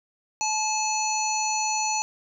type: harmonic tone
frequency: 863 Hz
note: A5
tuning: 34 cents flat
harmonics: 1 / 3 / 5 / 7 / 8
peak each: -26 / -32 / -34 / -29 / -32 dBFS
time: 0.41-2.02 s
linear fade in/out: 0 ms
effects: none